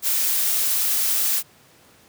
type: noise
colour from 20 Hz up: blue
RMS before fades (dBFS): -21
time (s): 0.02-1.43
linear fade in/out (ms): 50
effects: pink hiss -53 dBFS RMS until 2.08 s + high-pass 100 Hz 12 dB/octave